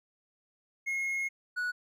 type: tone pair in turn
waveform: triangle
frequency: 2159 / 1469 Hz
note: C#7 / F#6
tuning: -46 / -13 cents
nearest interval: perfect fifth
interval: 667 cents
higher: first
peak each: -28 dBFS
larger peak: neither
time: 0.86-1.29 / 1.56-1.72 s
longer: first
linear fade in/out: 20 ms
effects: none